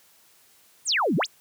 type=exponential two-way sweep; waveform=sine; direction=down then up; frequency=9956 to 142.7 to 9956 Hz; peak=-20 dBFS; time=0.85-1.27 s; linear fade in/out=50 ms; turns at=1.16 s; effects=white hiss -58 dBFS RMS until 1.4 s + high-pass 80 Hz 12 dB/octave